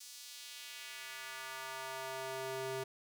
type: tone with high-pass filter sweep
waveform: square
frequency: 132.1 Hz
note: C3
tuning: 17 cents sharp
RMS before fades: -44 dBFS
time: 0-2.84 s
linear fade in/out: 10 ms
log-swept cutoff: 5600 to 320 Hz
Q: 1.2
effects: none